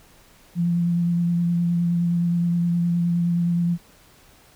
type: tone with vibrato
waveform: sine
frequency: 172.1 Hz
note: F3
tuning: 25 cents flat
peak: -18 dBFS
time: 0.55-3.78 s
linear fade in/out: 50 ms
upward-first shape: sine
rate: 9.6 Hz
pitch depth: 16 cents each way
effects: pink hiss -53 dBFS RMS until 4.55 s